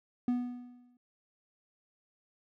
triangle tone with exponential decay, 245.6 Hz, B3, 9 cents flat, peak -23 dBFS, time 0.28-0.97 s, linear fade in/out 2 ms, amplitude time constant 150 ms, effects none

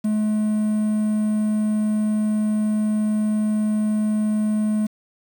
triangle tone with quantisation, 213.6 Hz, G#3, 49 cents sharp, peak -16 dBFS, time 0.04-4.87 s, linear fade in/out 10 ms, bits 7, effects none

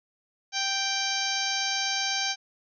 harmonic tone, 784 Hz, G5, in tune, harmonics 1 / 2 / 3 / 4 / 5 / 6 / 7 / 8, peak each -34 / -34 / -34 / -34 / -34 / -34 / -34 / -34 dBFS, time 0.52-2.36 s, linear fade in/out 50 ms, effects none

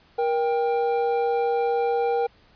triangle tone pair together, 473.1 / 790 Hz, A#4 / G5, +26 / +13 cents, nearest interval major sixth, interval 887 cents, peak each -20 / -23 dBFS, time 0.18-2.27 s, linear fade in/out 10 ms, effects pink hiss -57 dBFS RMS until 2.55 s + resampled to 11025 Hz

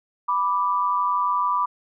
sine tone pair together, 987.8 / 1174.7 Hz, B5 / D6, 0 / 0 cents, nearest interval minor third, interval 300 cents, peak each -22 dBFS, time 0.28-1.66 s, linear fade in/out 10 ms, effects none

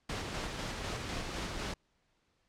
pink noise with tremolo, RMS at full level -37 dBFS, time 0.09-1.74 s, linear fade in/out 5 ms, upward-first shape square, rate 4 Hz, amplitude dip 25%, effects pink hiss -75 dBFS RMS until 2.48 s + low-pass 6000 Hz 12 dB/octave

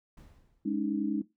brown noise with exponential decay, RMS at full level -48 dBFS, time 0.17-0.86 s, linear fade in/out 5 ms, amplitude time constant 150 ms
sine chord, Ab suspended fourth, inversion none, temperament equal with one note detuned, 207.7 / 281.2 / 311.1 Hz, Ab3 / Db4 / Eb4, 0 / +25 / 0 cents, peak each -32 dBFS, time 0.65-1.22 s, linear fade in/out 10 ms
effects noise-tail reverb RT60 0.2 s tail -17 dB re dry

